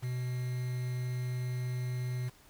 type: tone with quantisation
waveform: triangle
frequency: 125.1 Hz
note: B2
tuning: 23 cents sharp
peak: -30 dBFS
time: 0.02-2.3 s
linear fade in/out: 20 ms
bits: 8
effects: pink hiss -60 dBFS RMS until 2.49 s